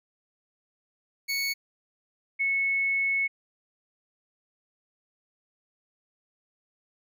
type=tone pair in turn; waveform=25% pulse / sine; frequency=2217 / 2200 Hz; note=C#7 / C#7; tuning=0 / -14 cents; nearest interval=unison; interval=14 cents; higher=first; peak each=-23 dBFS; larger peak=neither; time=1.28-1.54 / 2.39-3.28 s; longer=second; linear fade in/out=20 ms; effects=none